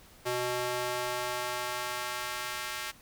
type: tone with high-pass filter sweep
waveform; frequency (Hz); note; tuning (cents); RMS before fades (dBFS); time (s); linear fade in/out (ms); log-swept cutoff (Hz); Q
square; 123.47; B2; 0; -34; 0.25-2.92; 20; 400 to 1600; 0.91
effects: pink hiss -56 dBFS RMS until 3.01 s